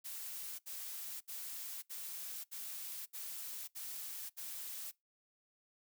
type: noise bursts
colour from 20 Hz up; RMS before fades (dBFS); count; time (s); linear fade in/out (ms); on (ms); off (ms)
blue; -45; 8; 0.04-4.916; 20; 550; 68
effects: noise-tail reverb RT60 0.2 s tail -23 dB re dry